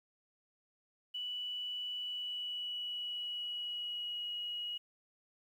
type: tone with pitch glide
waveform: sine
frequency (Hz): 2960 to 2902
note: F#7 to F#7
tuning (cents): 0 to -34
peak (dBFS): -37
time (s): 1.14-4.78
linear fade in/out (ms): 10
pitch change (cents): -34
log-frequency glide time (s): 1.98-4.26
effects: 11-bit